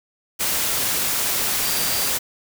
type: tone in noise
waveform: sine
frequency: 4699 Hz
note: D8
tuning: in tune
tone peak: -30 dBFS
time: 1.63-2.1 s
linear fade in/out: 20 ms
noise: white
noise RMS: -22 dBFS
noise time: 0.39-2.19 s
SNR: -11 dB
effects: none